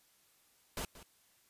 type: noise with echo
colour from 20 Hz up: pink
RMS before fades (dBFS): -39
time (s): 0.77-0.85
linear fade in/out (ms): 2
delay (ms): 180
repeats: 1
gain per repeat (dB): -15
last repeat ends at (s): 1.03
effects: white hiss -69 dBFS RMS until 1.49 s + resampled to 32000 Hz